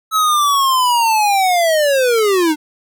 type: linear sweep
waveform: square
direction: down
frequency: 1300 to 293.7 Hz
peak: -12 dBFS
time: 0.11-2.56 s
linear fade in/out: 50 ms
effects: none